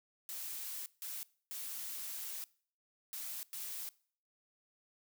blue noise bursts at uneven times, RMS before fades -43 dBFS, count 5, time 0.29-0.86 / 1.02-1.23 / 1.51-2.44 / 3.13-3.43 / 3.53-3.89 s, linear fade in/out 0 ms, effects noise-tail reverb RT60 0.5 s tail -22 dB re dry

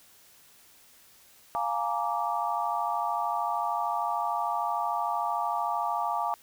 sine chord, Bb dominant seventh, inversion second, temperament just, 699.2 / 839.1 / 932.3 / 1165.4 Hz, F5 / Ab5 / Bb5 / D6, +2 / +18 / 0 / -14 cents, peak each -32 dBFS, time 1.55-6.34 s, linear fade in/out 0 ms, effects white hiss -57 dBFS RMS until 6.42 s

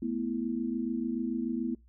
sine chord, A suspended second, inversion none, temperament equal, 220 / 246.9 / 329.6 Hz, A3 / B3 / E4, 0 / 0 / 0 cents, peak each -35 / -32 / -35 dBFS, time 0.02-1.75 s, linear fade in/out 5 ms, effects noise-tail reverb RT60 0.2 s tail -25 dB re dry + added 60 Hz sine -56 dBFS peak until 1.88 s

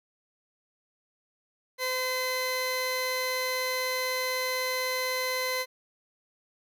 25% pulse tone pair together, 512 / 2048 Hz, C5 / C7, -38 / -38 cents, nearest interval 2 octaves, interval 2400 cents, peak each -27 dBFS, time 1.78-5.66 s, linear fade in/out 50 ms, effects none

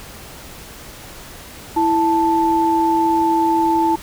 sine tone pair together, 330 / 880 Hz, E4 / A5, +2 / 0 cents, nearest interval octave + perfect fourth, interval 1698 cents, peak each -17 / -15 dBFS, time 1.76-3.96 s, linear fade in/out 10 ms, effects pink hiss -37 dBFS RMS until 4.02 s

